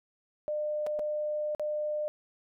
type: tone with dropouts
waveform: sine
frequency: 602 Hz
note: D5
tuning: 43 cents sharp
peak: -29 dBFS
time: 0.48-2.08 s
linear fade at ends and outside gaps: 0 ms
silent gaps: 0.865-0.869 / 0.99-0.994 / 1.549-1.596 s
effects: none